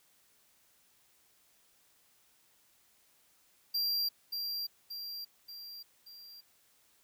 square tone with echo, 4746 Hz, D8, 17 cents sharp, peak -30 dBFS, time 3.74-4.09 s, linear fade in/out 10 ms, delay 580 ms, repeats 4, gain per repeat -5 dB, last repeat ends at 6.41 s, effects white hiss -68 dBFS RMS until 7.03 s

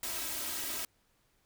white noise with comb filter, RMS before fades -37 dBFS, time 0.03-0.85 s, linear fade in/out 2 ms, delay 3.1 ms, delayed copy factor +0.8, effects pink hiss -72 dBFS RMS until 1.45 s

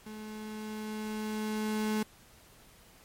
35% pulse tone with level ramp, 215 Hz, A3, 40 cents flat, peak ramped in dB -40 to -26 dBFS, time 0.06-2.03 s, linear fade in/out 5 ms, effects pink hiss -58 dBFS RMS until 3.04 s + MP3 64 kbps

